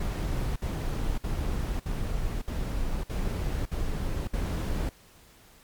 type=noise bursts; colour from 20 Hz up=brown; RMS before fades=-29 dBFS; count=8; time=0-4.893 s; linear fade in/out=5 ms; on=560 ms; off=59 ms; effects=pink hiss -56 dBFS RMS until 5.63 s + MP3 96 kbps